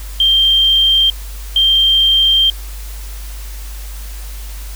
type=tone bursts at uneven times; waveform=sine; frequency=3168 Hz; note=G7; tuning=18 cents sharp; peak=-8 dBFS; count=2; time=0.2-1.1 / 1.56-2.5 s; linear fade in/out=2 ms; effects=added 50 Hz sine -25 dBFS peak until 4.75 s + white hiss -36 dBFS RMS until 4.75 s